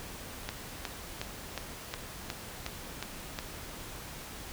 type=click train; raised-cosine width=0.2 ms; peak=-17 dBFS; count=9; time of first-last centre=0.49-3.389 s; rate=2.76 Hz; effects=pink hiss -44 dBFS RMS until 4.52 s